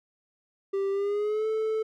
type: tone with pitch glide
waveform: triangle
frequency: 392.6 to 438.1 Hz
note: G4 to A4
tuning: +3 to -7 cents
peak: -23 dBFS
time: 0.73-1.83 s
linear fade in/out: 10 ms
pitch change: +190 cents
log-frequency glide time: 0.91-1.47 s
effects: none